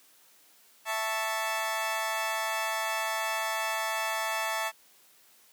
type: chord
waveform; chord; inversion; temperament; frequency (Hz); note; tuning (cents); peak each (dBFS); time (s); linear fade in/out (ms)
20% pulse; A major; second; equal; 659.3 / 880 / 1108.7; E5 / A5 / C#6; 0 / 0 / 0; -29 / -27 / -31; 0.85-4.72; 50
effects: white hiss -60 dBFS RMS until 5.52 s + high-pass 200 Hz 12 dB/octave